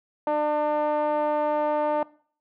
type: tone with low-pass filter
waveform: 5% pulse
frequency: 299.6 Hz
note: D4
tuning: 35 cents sharp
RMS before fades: -24 dBFS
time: 0.27-2.03 s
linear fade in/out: 2 ms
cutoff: 750 Hz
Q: 8.3
effects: noise-tail reverb RT60 0.5 s tail -21 dB re dry